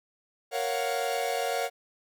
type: chord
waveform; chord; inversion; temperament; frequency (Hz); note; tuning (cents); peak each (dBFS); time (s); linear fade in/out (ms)
45% pulse; Gb major seventh; first; equal; 466.2 / 554.4 / 698.5 / 740; Bb4 / Db5 / F5 / Gb5; 0 / 0 / 0 / 0; -33; 0.51-1.7; 50
effects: none